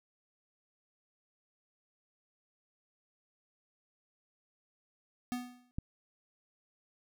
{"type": "tone with exponential decay", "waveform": "square", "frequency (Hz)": 246.9, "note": "B3", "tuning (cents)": 0, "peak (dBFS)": -32, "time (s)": [5.32, 5.71], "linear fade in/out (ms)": 0, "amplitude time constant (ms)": 84}
{"type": "click", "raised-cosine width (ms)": 5, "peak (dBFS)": -23, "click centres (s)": 5.785}
{"effects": []}